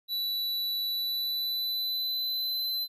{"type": "tone with pitch glide", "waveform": "square", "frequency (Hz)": [3951, 4048], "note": ["B7", "B7"], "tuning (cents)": [0, 42], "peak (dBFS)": -29, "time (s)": [0.08, 2.88], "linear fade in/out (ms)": 50, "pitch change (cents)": 42, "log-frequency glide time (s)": [0.87, 2.76], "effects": []}